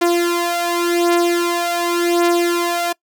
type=beating tone pair; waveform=sawtooth; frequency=345.2 / 346.09 Hz; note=F4 / F4; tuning=-20 / -16 cents; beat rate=0.89 Hz; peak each=-13 / -15 dBFS; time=0.01-2.93 s; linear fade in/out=10 ms; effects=noise-tail reverb RT60 0.1 s tail -24 dB re dry